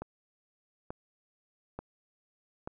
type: click train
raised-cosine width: 1 ms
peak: -24 dBFS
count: 4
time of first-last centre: 0.02-2.675 s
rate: 1.13 Hz
effects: none